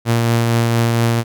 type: tone with tremolo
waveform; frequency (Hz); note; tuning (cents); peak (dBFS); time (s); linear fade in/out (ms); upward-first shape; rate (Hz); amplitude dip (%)
sawtooth; 116.54; A#2; 0; -8; 0.05-1.24; 50; triangle; 4.3; 25
effects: none